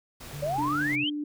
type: noise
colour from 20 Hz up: pink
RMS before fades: -43 dBFS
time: 0.2-0.96 s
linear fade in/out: 10 ms
type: tone with vibrato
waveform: triangle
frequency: 139.5 Hz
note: C#3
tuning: 11 cents sharp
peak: -34 dBFS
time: 0.33-1.04 s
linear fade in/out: 2 ms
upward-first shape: sine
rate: 2.6 Hz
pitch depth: 96 cents each way
type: exponential sweep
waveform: sine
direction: up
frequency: 554.4 to 3241 Hz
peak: -26 dBFS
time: 0.42-1.1 s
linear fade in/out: 10 ms
type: tone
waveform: sine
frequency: 295.5 Hz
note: D4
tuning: 11 cents sharp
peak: -29 dBFS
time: 0.58-1.24 s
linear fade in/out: 5 ms
effects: none